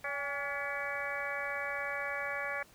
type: harmonic tone with a mistuned harmonic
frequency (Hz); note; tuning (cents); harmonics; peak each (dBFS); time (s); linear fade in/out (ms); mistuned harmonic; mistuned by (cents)
284; C#4; +42; 2 / 3 / 4 / 5 / 6 / 7 / 8; -41 / -45 / -43 / -43 / -39 / -42 / -41; 0.04-2.63; 5; 3; -67
effects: pink hiss -60 dBFS RMS until 2.74 s